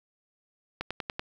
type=click train; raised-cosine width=0.3 ms; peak=-16 dBFS; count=5; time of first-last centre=0.81-1.195 s; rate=10.4 Hz; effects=9-bit